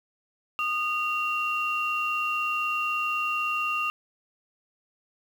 sine tone pair together, 1228.5 / 2758 Hz, D#6 / F7, -22 / -22 cents, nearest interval octave + major second, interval 1400 cents, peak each -27 dBFS, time 0.59-3.9 s, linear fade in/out 0 ms, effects tanh soft clip ceiling -17 dBFS + 8-bit

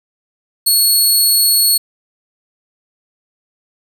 15% pulse tone, 4356 Hz, C#8, 31 cents flat, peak -3 dBFS, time 0.66-1.78 s, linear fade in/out 10 ms, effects 7-bit

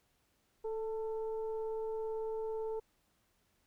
sine tone with frequency modulation, 440 Hz, A4, in tune, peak -35 dBFS, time 0.64-2.8 s, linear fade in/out 10 ms, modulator 449 Hz, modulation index 0.53, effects pink hiss -75 dBFS RMS until 3.66 s

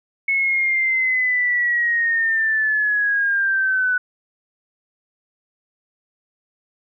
sine linear sweep, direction down, 2198 to 1484 Hz, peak -16 dBFS, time 0.28-3.98 s, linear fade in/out 5 ms, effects none

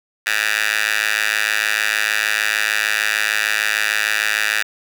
10% pulse tone with high-pass filter, 106.6 Hz, G#2, 46 cents sharp, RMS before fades -19 dBFS, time 0.26-4.63 s, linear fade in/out 10 ms, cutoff 1900 Hz, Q 3, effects none

